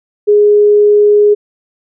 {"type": "tone", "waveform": "sine", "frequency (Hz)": 415.3, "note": "G#4", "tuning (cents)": 0, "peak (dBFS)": -4, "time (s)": [0.27, 1.35], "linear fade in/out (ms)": 20, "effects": []}